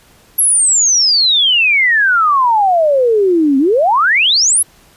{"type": "exponential two-way sweep", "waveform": "sine", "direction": "down then up", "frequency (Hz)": [11490, 261.6, 11490], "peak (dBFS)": -8, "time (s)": [0.38, 4.63], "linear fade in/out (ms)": 10, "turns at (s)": 3.58, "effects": ["pink hiss -47 dBFS RMS until 4.96 s", "resampled to 32000 Hz"]}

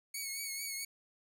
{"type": "tone with vibrato", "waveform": "10% pulse", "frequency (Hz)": 2217, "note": "C#7", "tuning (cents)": 0, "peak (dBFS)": -29, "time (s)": [0.14, 0.85], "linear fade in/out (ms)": 5, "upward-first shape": "triangle", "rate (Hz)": 4.5, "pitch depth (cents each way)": 49, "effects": []}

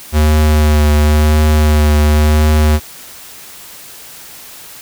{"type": "tone with vibrato", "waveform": "square", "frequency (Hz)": 75.8, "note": "D#2", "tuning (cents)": -45, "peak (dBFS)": -8, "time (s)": [0.12, 2.8], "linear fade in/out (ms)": 50, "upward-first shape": "triangle", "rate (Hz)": 0.94, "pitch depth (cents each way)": 23, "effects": ["white hiss -34 dBFS RMS until 4.81 s"]}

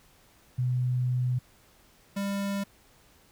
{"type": "tone pair in turn", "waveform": ["sine", "square"], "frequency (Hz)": [125.4, 199.06], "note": ["B2", "G3"], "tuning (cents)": [27, 27], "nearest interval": "minor sixth", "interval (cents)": 800, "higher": "second", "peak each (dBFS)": [-24, -29], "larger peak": "first", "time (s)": [[0.58, 1.39], [2.16, 2.64]], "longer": "first", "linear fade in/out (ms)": 10, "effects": ["pink hiss -60 dBFS RMS until 3.31 s"]}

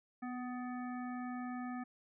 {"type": "harmonic tone with a mistuned harmonic", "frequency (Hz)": 249.8, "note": "B3", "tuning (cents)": 20, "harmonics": [1, 3, 5, 7, 9], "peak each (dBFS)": [-40, -47, -50, -53, -60], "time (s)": [0.22, 1.84], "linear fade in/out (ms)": 10, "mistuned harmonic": 1, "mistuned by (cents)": -16, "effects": []}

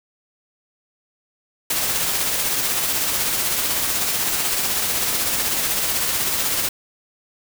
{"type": "noise with tremolo", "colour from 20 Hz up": "white", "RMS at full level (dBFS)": -20, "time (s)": [1.7, 6.69], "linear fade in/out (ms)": 5, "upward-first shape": "triangle", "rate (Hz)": 16, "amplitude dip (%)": 35, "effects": []}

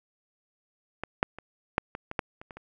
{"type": "clicks", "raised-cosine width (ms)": 0.5, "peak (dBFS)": [-17, -7, -26, -7, -20, -20, -11, -28, -27, -28], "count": 10, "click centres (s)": [1.036, 1.229, 1.386, 1.781, 1.951, 2.114, 2.192, 2.415, 2.508, 2.57], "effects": []}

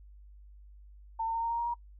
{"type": "tone with pitch steps", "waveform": "sine", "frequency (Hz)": [901, 908.8, 916.7, 924.7, 932.8, 940.9, 949.1], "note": ["A5", "A#5", "A#5", "A#5", "A#5", "A#5", "A#5"], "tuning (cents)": [41, -44, -29, -14, 1, 16, 31], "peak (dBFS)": -29, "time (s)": [1.19, 1.743], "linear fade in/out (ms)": 10, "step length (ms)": 79, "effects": ["noise-tail reverb RT60 0.1 s tail -24 dB re dry", "added 50 Hz sine -50 dBFS peak until 1.99 s"]}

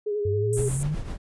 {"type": "tone with vibrato", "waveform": "sine", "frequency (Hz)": 415.3, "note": "G#4", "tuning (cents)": 0, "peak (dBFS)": -24, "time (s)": [0.06, 0.69], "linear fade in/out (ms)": 10, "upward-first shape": "sine", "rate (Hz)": 11, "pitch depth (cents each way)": 37}
{"type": "exponential sweep", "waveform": "sine", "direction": "up", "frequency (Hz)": [93.5, 155.56], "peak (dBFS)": -24, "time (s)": [0.25, 0.95], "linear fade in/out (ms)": 5}
{"type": "band-pass noise", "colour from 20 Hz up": "white", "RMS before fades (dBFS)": -36, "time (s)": [0.53, 0.83], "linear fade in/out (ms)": 0, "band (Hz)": [7600, 10000], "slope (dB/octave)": 48}
{"type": "noise with tremolo", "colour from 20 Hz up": "brown", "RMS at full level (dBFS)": -30, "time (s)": [0.56, 1.18], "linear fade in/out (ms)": 20, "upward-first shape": "triangle", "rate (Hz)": 7.8, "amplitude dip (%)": 65}
{"effects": ["resampled to 24000 Hz"]}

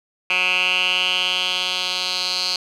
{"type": "tone with band-pass filter sweep", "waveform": "10% pulse", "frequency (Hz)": 183, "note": "F#3", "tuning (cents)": -19, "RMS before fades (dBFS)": -21, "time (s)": [0.3, 2.56], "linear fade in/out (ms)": 2, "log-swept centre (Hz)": [2500, 4300], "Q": 5.2, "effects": []}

